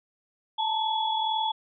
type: tone cluster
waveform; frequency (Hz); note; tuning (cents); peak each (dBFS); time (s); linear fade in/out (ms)
sine; 876 / 918 / 3379; A5 / A#5 / G#7; -8 / -27 / +29; -26 / -34 / -30; 0.58-1.52; 10
effects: none